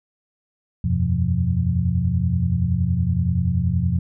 sine tone cluster, 83.3 / 93.9 / 125.3 / 174.6 Hz, E2 / F#2 / B2 / F3, +19 / +26 / +25 / 0 cents, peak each -23 dBFS, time 0.84-3.99 s, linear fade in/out 5 ms, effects none

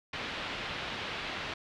white low-pass noise, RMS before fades -38 dBFS, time 0.13-1.54 s, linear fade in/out 5 ms, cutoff 3500 Hz, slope 24 dB/octave, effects none

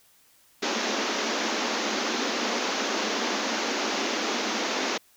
pink band-pass noise, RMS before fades -28 dBFS, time 0.62-4.98 s, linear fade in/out 10 ms, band 210 to 6700 Hz, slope 96 dB/octave, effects white hiss -60 dBFS RMS until 5.16 s

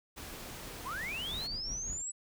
pink noise, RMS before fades -45 dBFS, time 0.16-1.48 s, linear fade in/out 20 ms
sine linear sweep, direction up, 924 to 7940 Hz, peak -36 dBFS, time 0.85-2.12 s, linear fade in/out 20 ms
brown noise with tremolo, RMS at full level -42 dBFS, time 1.32-2.02 s, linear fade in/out 5 ms, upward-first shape triangle, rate 5.6 Hz, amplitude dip 70%
effects none

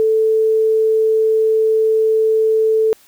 sine tone, 440 Hz, A4, in tune, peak -11 dBFS, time 0-2.93 s, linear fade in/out 0 ms, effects white hiss -50 dBFS RMS until 3.07 s

